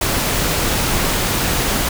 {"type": "noise", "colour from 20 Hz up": "pink", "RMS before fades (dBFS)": -18, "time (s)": [0.01, 1.89], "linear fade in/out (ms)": 5, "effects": []}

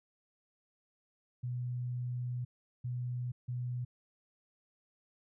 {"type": "tone bursts at uneven times", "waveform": "sine", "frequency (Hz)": 123.47, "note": "B2", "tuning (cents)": 0, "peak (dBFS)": -34, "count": 3, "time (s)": [[1.43, 2.45], [2.84, 3.32], [3.48, 3.85]], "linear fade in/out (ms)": 10, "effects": []}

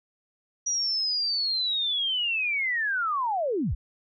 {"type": "linear sweep", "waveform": "sine", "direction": "down", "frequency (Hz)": [5820, 30.43], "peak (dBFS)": -24, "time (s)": [0.66, 3.75], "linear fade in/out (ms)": 10, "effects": []}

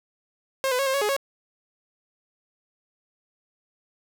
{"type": "tone with pitch steps", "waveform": "sawtooth", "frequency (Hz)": [535, 502, 549, 531, 557, 418.8, 551], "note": ["C5", "B4", "C#5", "C5", "C#5", "G#4", "C#5"], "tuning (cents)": [38, 28, -17, 25, 8, 15, -11], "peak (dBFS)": -18, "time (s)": [0.64, 1.165], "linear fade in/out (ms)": 0, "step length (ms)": 75, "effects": []}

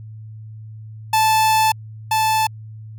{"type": "tone pair in turn", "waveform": "45% pulse", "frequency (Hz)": [875, 875], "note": ["A5", "A5"], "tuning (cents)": [-10, -10], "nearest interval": "unison", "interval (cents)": 0, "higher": "neither", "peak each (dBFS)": [-13, -15], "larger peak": "first", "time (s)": [[1.13, 1.72], [2.11, 2.47]], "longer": "first", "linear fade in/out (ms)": 5, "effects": ["added 109 Hz sine -33 dBFS peak until 2.98 s"]}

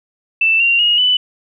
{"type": "tone with pitch steps", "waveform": "sine", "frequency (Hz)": [2657, 2763, 2874, 2989], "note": ["E7", "F7", "F7", "F#7"], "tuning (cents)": [13, -19, 49, 17], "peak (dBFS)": -10, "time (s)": [0.41, 1.17], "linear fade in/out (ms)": 5, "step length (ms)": 190, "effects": []}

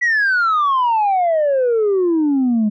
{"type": "exponential sweep", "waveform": "sine", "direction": "down", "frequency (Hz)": [1974, 205.6], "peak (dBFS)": -11, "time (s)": [0.01, 2.7], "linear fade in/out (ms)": 20, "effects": ["tanh soft clip ceiling -11 dBFS"]}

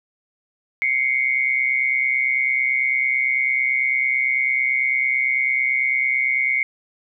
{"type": "tone pair together", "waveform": "sine", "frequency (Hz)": [2097, 2226], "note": ["C7", "C#7"], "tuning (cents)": [3, 7], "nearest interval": "minor second", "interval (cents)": 104, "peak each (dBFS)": -20, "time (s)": [0.82, 6.63], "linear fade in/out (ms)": 0, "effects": []}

